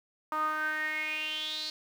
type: tone with band-pass filter sweep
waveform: sawtooth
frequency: 308.6 Hz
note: D#4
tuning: 14 cents flat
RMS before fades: -33 dBFS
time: 0.32-1.7 s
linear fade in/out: 2 ms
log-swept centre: 1100 to 4400 Hz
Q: 8.4
effects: 9-bit